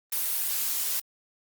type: noise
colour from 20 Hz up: blue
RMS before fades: -28 dBFS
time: 0.12-1 s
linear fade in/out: 5 ms
effects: Opus 32 kbps